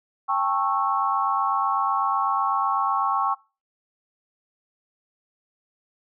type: chord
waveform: sine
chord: A dominant seventh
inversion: third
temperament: just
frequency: 792 / 880 / 1100 / 1320 Hz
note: G5 / A5 / C#6 / E6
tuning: +18 / 0 / -14 / +2 cents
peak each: -26 / -29 / -23 / -29 dBFS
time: 0.28-3.35 s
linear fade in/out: 20 ms
effects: noise-tail reverb RT60 0.3 s tail -23 dB re dry